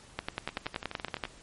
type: two click trains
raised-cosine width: 0.3 ms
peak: -15 / -21 dBFS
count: 12 / 10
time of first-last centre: 0.19-1.238 / 0.49-1.253 s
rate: 10.5 / 11.8 Hz
effects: pink hiss -54 dBFS RMS until 1.42 s + MP3 48 kbps